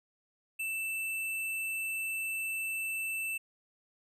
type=tone with sample-and-hold; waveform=sine; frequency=2653 Hz; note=E7; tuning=10 cents sharp; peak=-32 dBFS; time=0.59-3.38 s; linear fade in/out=10 ms; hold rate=11025 Hz; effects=resampled to 32000 Hz